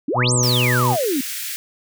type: exponential two-way sweep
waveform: sine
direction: up then down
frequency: 245.9 to 8760 to 245.9 Hz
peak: -18 dBFS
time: 0.08-1.21 s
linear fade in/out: 5 ms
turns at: 0.33 s
type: harmonic tone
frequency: 123.47 Hz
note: B2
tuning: in tune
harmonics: 1 / 2 / 3 / 4 / 5 / 7 / 8 / 9 / 10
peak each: -18 / -26 / -27 / -27 / -33 / -36 / -34 / -38 / -36 dBFS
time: 0.14-0.97 s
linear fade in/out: 50 ms
type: high-pass noise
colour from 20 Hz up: white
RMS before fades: -28 dBFS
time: 0.43-1.56 s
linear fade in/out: 0 ms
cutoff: 1500 Hz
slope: 48 dB/octave
effects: none